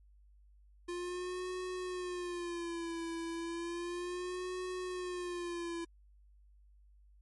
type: tone with vibrato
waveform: square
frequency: 349.2 Hz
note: F4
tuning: in tune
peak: -38 dBFS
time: 0.88-5.85 s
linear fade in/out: 10 ms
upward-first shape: sine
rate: 0.33 Hz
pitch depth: 85 cents each way
effects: added 50 Hz sine -59 dBFS peak until 7.21 s + MP3 48 kbps